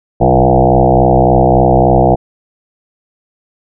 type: tone with frequency modulation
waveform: sine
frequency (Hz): 415.3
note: G#4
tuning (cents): 0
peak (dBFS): -5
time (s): 0.2-2.16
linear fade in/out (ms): 20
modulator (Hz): 63.5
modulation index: 5.8
effects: none